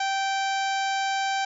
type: harmonic tone with a mistuned harmonic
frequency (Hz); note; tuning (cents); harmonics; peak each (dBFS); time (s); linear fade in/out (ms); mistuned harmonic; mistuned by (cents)
780; G5; -9; 1 / 2 / 3 / 4 / 5 / 6 / 7 / 8 / 9; -25 / -31 / -35 / -37 / -39 / -41 / -42 / -43 / -44; 0-1.45; 5; 9; +21
effects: none